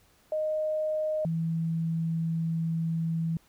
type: tone pair in turn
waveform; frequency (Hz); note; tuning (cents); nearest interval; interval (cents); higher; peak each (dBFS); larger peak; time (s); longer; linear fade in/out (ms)
sine; 619 / 163.95; D#5 / E3; -9 / -9; octave + major seventh; 2300; first; -26; neither; 0.32-1.25 / 1.25-3.37; second; 2
effects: pink hiss -63 dBFS RMS until 3.48 s